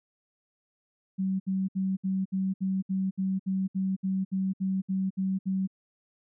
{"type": "tone bursts", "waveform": "sine", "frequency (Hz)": 190.5, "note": "G3", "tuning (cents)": -49, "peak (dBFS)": -25, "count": 16, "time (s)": [1.18, 5.675], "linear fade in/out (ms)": 20, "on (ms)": 220, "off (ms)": 65, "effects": []}